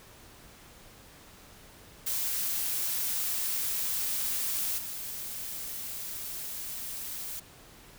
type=noise with level steps; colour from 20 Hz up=blue; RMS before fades=-31 / -38 dBFS; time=2.06-7.4 s; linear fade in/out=10 ms; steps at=4.77 s; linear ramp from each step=20 ms; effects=pink hiss -53 dBFS RMS until 7.98 s